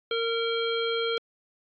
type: harmonic tone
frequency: 460 Hz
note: A#4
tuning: 23 cents flat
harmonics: 1 / 3 / 5 / 7 / 9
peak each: -27 / -33 / -37 / -32 / -40 dBFS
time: 0.11-1.18 s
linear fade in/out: 2 ms
effects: AAC 48 kbps